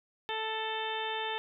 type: harmonic tone with a mistuned harmonic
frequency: 440 Hz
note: A4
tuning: in tune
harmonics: 1 / 2 / 3 / 4 / 5 / 6 / 7 / 8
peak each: -39 / -36 / -46 / -40 / -47 / -43 / -42 / -41 dBFS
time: 0.29-1.38 s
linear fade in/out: 0 ms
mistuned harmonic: 8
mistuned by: +32 cents
effects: none